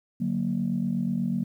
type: chord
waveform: sine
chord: D augmented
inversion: none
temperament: equal with one note detuned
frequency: 145.23 / 185 / 233.1 Hz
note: D3 / F#3 / A#3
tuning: -19 / 0 / 0 cents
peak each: -32 / -27 / -27 dBFS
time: 0.2-1.44 s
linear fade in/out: 10 ms
effects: tanh soft clip ceiling -16 dBFS + 10-bit